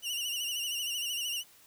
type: tone with vibrato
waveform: sawtooth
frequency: 2877 Hz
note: F#7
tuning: 49 cents flat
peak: -29 dBFS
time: 0.02-1.44 s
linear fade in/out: 50 ms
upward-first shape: sine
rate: 13 Hz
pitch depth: 72 cents each way
effects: white hiss -59 dBFS RMS until 1.66 s